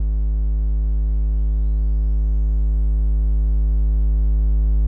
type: tone with level ramp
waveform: triangle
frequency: 52.1 Hz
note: G#1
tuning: 6 cents sharp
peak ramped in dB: -14 to -11 dBFS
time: 0-4.87 s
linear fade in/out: 5 ms
effects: none